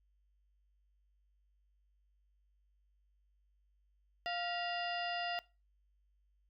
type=harmonic tone with a mistuned harmonic; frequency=698.5 Hz; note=F5; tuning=in tune; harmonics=1 / 2 / 3 / 4 / 5 / 6 / 7; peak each=-38 / -46 / -44 / -42 / -53 / -56 / -48 dBFS; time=4.26-5.39 s; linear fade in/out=0 ms; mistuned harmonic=3; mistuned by=-150 cents; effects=noise-tail reverb RT60 0.3 s tail -21 dB re dry + added 50 Hz sine -70 dBFS peak until 6.49 s